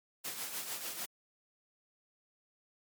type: noise with tremolo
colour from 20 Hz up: white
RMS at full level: -38 dBFS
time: 0.24-1.06 s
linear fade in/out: 10 ms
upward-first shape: triangle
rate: 6.7 Hz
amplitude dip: 60%
effects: high-pass 150 Hz 12 dB/octave + MP3 96 kbps